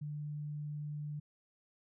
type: tone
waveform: sine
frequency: 148.5 Hz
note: D3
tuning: 20 cents sharp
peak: -38 dBFS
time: 0.01-1.2 s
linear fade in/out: 10 ms
effects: none